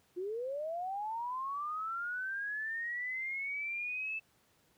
sine linear sweep, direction up, 344.9 to 2640 Hz, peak -35 dBFS, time 0.16-4.2 s, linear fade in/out 20 ms, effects pink hiss -70 dBFS RMS until 4.77 s + high-pass 80 Hz 12 dB/octave

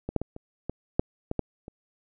clicks, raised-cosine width 2 ms, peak -18 / -10 / -18 / -26 / -17 / -7 / -15 / -12 / -27 dBFS, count 9, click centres 0.09 / 0.163 / 0.216 / 0.364 / 0.696 / 0.995 / 1.314 / 1.393 / 1.681 s, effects none

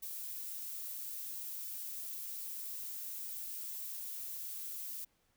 violet noise, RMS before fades -43 dBFS, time 0.02-5.05 s, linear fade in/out 10 ms, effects pink hiss -75 dBFS RMS until 5.36 s

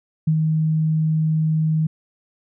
sine tone with ADSR envelope, 157.4 Hz, D#3, 20 cents sharp, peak -13 dBFS, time 0.27-1.87 s, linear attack 8 ms, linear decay 70 ms, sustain -3 dB, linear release 7 ms, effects none

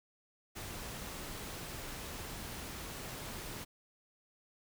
pink noise, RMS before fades -44 dBFS, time 0.55-3.65 s, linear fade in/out 20 ms, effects none

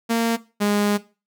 sawtooth tone pair in turn, 230 / 205.9 Hz, A#3 / G#3, -23 / -15 cents, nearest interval major second, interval 192 cents, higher first, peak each -14 dBFS, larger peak neither, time 0.09-0.37 / 0.6-0.98 s, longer second, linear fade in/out 20 ms, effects noise-tail reverb RT60 0.3 s tail -17 dB re dry

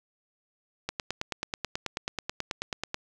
click train, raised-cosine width 0.2 ms, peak -13 dBFS, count 20, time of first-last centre 0.89-2.944 s, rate 9.25 Hz, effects none

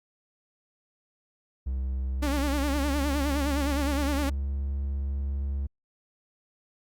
triangle tone with pitch glide, 65.3 to 69.18 Hz, C2 to C#2, -3 to -3 cents, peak -25 dBFS, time 1.66-5.67 s, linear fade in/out 10 ms, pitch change +100 cents, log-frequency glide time 2.58-3.02 s
sawtooth tone with vibrato, 284.3 Hz, C#4, 44 cents sharp, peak -23 dBFS, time 2.22-4.3 s, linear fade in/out 10 ms, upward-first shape sine, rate 9.7 Hz, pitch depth 89 cents each way
effects Opus 48 kbps

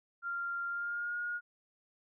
sine tone with pitch glide, 1390 to 1434 Hz, F6 to F6, -9 to +45 cents, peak -34 dBFS, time 0.22-1.41 s, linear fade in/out 50 ms, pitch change +54 cents, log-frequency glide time 0.68-1.17 s, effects none

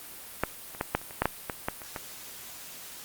clicks, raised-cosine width 0.5 ms, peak -8 / -27 / -12 / -8 / -29 / -28 / -8 / -7 / -14 / -12 / -26 / -18 dBFS, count 12, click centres 0.436 / 0.749 / 0.811 / 0.95 / 1.015 / 1.109 / 1.22 / 1.256 / 1.498 / 1.685 / 1.818 / 1.962 s, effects white hiss -44 dBFS RMS until 3.04 s + Opus 32 kbps

